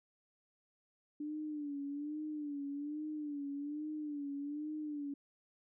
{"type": "tone with vibrato", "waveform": "sine", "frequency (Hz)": 293.7, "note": "D4", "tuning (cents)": 0, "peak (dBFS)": -38, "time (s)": [1.2, 5.14], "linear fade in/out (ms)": 5, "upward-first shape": "sine", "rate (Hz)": 1.2, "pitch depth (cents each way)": 75, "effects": []}